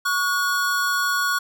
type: tone pair together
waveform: square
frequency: 1123.5 / 1449 Hz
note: C#6 / F#6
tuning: +23 / -37 cents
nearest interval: major third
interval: 440 cents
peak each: -25 / -22 dBFS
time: 0.05-1.39 s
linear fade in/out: 10 ms
effects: none